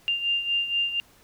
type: beating tone pair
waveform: sine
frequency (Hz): 2794 / 2798.2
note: F7 / F7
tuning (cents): 0 / +3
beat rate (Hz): 4.2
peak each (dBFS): -24 / -30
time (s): 0.08-1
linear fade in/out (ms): 0
effects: pink hiss -57 dBFS RMS until 1.23 s